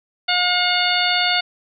harmonic tone with a mistuned harmonic, 717 Hz, F5, 45 cents sharp, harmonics 1 / 2 / 3 / 4 / 5 / 6, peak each -23 / -23 / -23 / -23 / -23 / -23 dBFS, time 0.28-1.41 s, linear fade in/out 10 ms, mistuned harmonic 6, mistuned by +49 cents, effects none

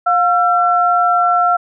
sine tone pair together, 710 / 1350.8 Hz, F5 / E6, +28 / +42 cents, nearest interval major seventh, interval 1114 cents, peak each -13 dBFS, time 0.06-1.57 s, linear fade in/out 10 ms, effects none

